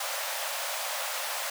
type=high-pass noise; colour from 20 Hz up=pink; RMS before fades=-33 dBFS; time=0-1.5 s; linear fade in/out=5 ms; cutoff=530 Hz; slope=96 dB/octave; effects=none

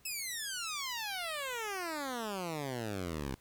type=exponential sweep; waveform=10% pulse; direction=down; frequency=2637 to 63 Hz; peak=-28 dBFS; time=0.05-3.35 s; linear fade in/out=5 ms; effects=pink hiss -65 dBFS RMS until 3.4 s

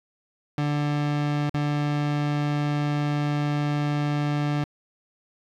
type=tone with dropouts; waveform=30% pulse; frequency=146.83 Hz; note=D3; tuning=in tune; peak=-20 dBFS; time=0.58-4.64 s; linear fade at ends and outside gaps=2 ms; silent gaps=1.495-1.542 s; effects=low-pass 4000 Hz 12 dB/octave + 9-bit

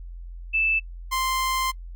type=tone pair in turn; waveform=sine / sawtooth; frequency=2636 / 1045.5 Hz; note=E7 / C6; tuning=-1 / -2 cents; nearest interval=octave + major third; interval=1601 cents; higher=first; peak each=-19 dBFS; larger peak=neither; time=0.53-0.8 / 1.11-1.72 s; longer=second; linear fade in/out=20 ms; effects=noise-tail reverb RT60 0.1 s tail -25 dB re dry + added 43 Hz sine -35 dBFS peak until 1.95 s

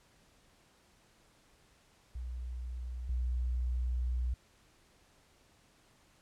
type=tone pair in turn; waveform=sine; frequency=61.5 / 61.5 Hz; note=B1 / B1; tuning=-7 / -7 cents; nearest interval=unison; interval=0 cents; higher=neither; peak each=-37 / -30 dBFS; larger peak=second; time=2.15-3.09 / 3.09-4.34 s; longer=second; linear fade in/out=5 ms; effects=pink hiss -66 dBFS RMS until 6.21 s + low-pass 10000 Hz 12 dB/octave

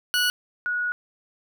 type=tone pair in turn; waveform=20% pulse / sine; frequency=1468 / 1457.9 Hz; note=F#6 / F#6; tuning=-14 / -26 cents; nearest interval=unison; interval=12 cents; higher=first; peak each=-15 / -23 dBFS; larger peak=first; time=0.14-0.3 / 0.66-0.92 s; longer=second; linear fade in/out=0 ms; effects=none

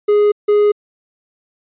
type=tone pair in turn; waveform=triangle; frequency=415.3 / 415.3 Hz; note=G#4 / G#4; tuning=0 / 0 cents; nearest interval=unison; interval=0 cents; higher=neither; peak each=-7 dBFS; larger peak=neither; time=0.08-0.32 / 0.48-0.72 s; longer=neither; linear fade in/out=10 ms; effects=resampled to 8000 Hz

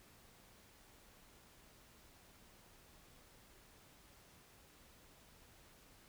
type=silence; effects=pink hiss -64 dBFS RMS until 6.08 s

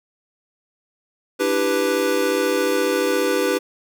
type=chord; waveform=square; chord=E minor seventh; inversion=third; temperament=equal with one note detuned; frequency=295.2 / 329.6 / 392 / 493.9 Hz; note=D4 / E4 / G4 / B4; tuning=+9 / 0 / 0 / 0 cents; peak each=-26 / -28 / -23 / -22 dBFS; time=1.39-3.59 s; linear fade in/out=20 ms; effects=none

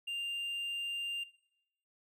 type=tone; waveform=triangle; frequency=2794 Hz; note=F7; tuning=in tune; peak=-34 dBFS; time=0.07-1.24 s; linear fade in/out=10 ms; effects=noise-tail reverb RT60 0.8 s tail -18 dB re dry

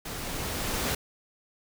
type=noise with level ramp; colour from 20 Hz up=pink; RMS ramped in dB=-37 to -28 dBFS; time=0.05-0.95 s; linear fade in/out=5 ms; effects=none

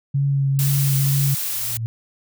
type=tone with vibrato; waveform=sine; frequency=138.5 Hz; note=C#3; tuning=1 cent flat; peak=-16 dBFS; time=0.14-1.35 s; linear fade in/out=10 ms; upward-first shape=triangle; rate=2.1 Hz; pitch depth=23 cents each way
type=noise; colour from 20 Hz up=blue; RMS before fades=-25 dBFS; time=0.59-1.77 s; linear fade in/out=0 ms
type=tone with exponential growth; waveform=sine; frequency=113.4 Hz; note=A#2; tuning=47 cents flat; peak=-19 dBFS; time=1.43-1.86 s; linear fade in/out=0 ms; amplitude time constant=92 ms
effects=none

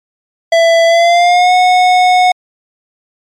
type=tone with pitch glide; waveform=square; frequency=666 to 730.5 Hz; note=E5 to F#5; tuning=+18 to -22 cents; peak=-6 dBFS; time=0.52-2.32 s; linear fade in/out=5 ms; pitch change=+160 cents; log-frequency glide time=0.86-1.53 s; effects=low-pass 5000 Hz 12 dB/octave + MP3 96 kbps

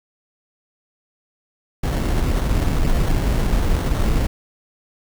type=noise with sample-and-hold; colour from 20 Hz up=brown; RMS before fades=-18 dBFS; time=1.83-4.27 s; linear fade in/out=10 ms; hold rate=2450 Hz; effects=none

